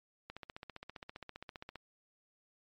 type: click train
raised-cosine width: 0.3 ms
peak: -29 dBFS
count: 23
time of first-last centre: 0.3-1.757 s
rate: 15.1 Hz
effects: MP3 48 kbps